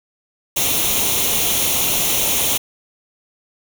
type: noise with comb filter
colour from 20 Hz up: white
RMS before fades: -18 dBFS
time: 0.56-2.58 s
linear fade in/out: 10 ms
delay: 0.31 ms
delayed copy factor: +0.65
effects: none